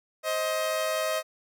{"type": "tone pair together", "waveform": "sawtooth", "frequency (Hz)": [526, 630], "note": ["C5", "D#5"], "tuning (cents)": [9, 21], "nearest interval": "minor third", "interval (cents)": 312, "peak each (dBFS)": [-29, -23], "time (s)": [0.23, 1.23], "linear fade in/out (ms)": 50, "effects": []}